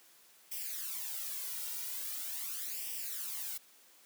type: noise with flanger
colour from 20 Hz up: blue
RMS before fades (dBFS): -40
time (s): 0.51-3.58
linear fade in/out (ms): 10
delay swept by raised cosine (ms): 0.36 to 2.16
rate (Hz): 0.42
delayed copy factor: +0.75
effects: white hiss -62 dBFS RMS until 4.05 s + high-pass 200 Hz 12 dB/octave